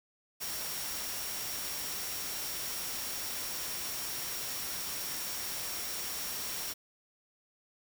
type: tone in noise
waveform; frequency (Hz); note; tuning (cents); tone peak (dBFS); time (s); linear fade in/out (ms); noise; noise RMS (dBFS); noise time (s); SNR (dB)
sine; 5588; F8; 0; -43; 0.4-6.74; 20; white; -38; 0.4-6.74; -8
effects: none